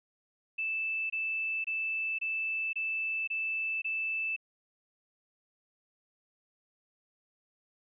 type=tone bursts; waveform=sine; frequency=2637 Hz; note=E7; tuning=in tune; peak=-30 dBFS; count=7; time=0.58-4.364 s; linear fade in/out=10 ms; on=520 ms; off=24 ms; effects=none